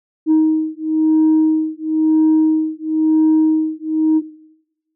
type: beating tone pair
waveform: sine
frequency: 313.7 / 314.69 Hz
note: D#4 / D#4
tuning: +14 / +20 cents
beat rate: 0.99 Hz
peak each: -13 dBFS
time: 0.26-4.22 s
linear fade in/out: 50 ms
effects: noise-tail reverb RT60 0.9 s tail -17 dB re dry + tanh soft clip ceiling -7 dBFS